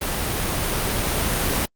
pink noise with level ramp, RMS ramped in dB -25 to -21 dBFS, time 0.01-1.66 s, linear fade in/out 10 ms, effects Opus 32 kbps

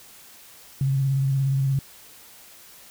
sine tone with vibrato, 135.7 Hz, C#3, 36 cents flat, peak -19 dBFS, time 0.81-1.79 s, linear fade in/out 2 ms, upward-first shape square, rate 17 Hz, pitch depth 26 cents each way, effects white hiss -48 dBFS RMS until 2.9 s

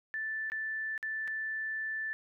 sine tone with dropouts, 1760 Hz, A6, in tune, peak -33 dBFS, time 0.14-2.13 s, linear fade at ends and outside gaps 0 ms, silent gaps 0.5-0.519 / 0.978-1.028 / 1.276-1.279 s, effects none

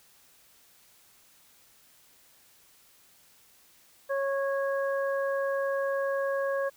harmonic tone, 550 Hz, C#5, 14 cents flat, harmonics 1 / 2 / 3, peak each -27 / -36 / -36 dBFS, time 4.09-6.7 s, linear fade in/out 20 ms, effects white hiss -60 dBFS RMS until 6.76 s

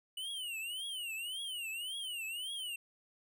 square tone with vibrato, 2930 Hz, F#7, 18 cents flat, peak -39 dBFS, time 0.17-2.76 s, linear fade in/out 5 ms, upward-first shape triangle, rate 1.8 Hz, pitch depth 230 cents each way, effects none

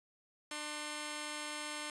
5% pulse tone pair together, 299 / 1065.5 Hz, D4 / C6, +31 / +31 cents, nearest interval octave + minor seventh, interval 2200 cents, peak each -30 / -32 dBFS, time 0.51-1.9 s, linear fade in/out 2 ms, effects resampled to 24000 Hz

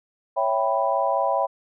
sine chord, C# half-diminished seventh, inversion none, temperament equal, 554.4 / 659.3 / 784 / 987.8 Hz, C#5 / E5 / G5 / B5, 0 / 0 / 0 / 0 cents, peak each -25 dBFS, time 0.36-1.47 s, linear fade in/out 20 ms, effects none

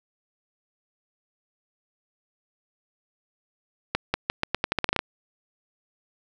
accelerating click train, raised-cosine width 0.3 ms, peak -6 dBFS, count 13, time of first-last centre 3.95-4.991 s, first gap 190 ms, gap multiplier 0.84, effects none

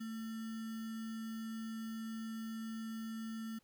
sine tone with sample-and-hold, 223.2 Hz, A3, 25 cents sharp, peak -40 dBFS, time 0-3.59 s, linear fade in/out 10 ms, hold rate 1575 Hz, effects pink hiss -74 dBFS RMS until 3.63 s + high-pass 60 Hz 12 dB/octave

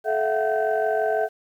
sine tone cluster, 433 / 657 / 703 / 749 / 1543 Hz, A4 / E5 / F5 / F#5 / G6, -28 / -6 / +11 / +21 / -28 cents, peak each -24 / -23 / -32 / -26 / -31 dBFS, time 0.04-1.29 s, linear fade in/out 50 ms, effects tanh soft clip ceiling -11 dBFS + 9-bit

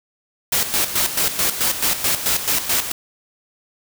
white noise with tremolo, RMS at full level -18 dBFS, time 0.52-2.92 s, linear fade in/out 5 ms, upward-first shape square, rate 4.6 Hz, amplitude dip 65%, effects none

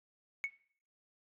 sine tone with exponential decay, 2212 Hz, C#7, 4 cents flat, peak -27 dBFS, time 0.44-0.53 s, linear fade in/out 0 ms, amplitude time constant 19 ms, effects noise-tail reverb RT60 0.5 s tail -19 dB re dry + tanh soft clip ceiling -28 dBFS

